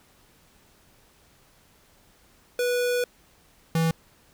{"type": "tone pair in turn", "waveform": "square", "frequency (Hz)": [490, 163.42], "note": ["B4", "E3"], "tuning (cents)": [-14, -15], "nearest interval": "octave + perfect fifth", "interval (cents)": 1901, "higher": "first", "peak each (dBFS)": [-23, -21], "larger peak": "second", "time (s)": [[2.59, 3.04], [3.75, 3.91]], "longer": "first", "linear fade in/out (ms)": 2, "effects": ["pink hiss -59 dBFS RMS until 4.33 s"]}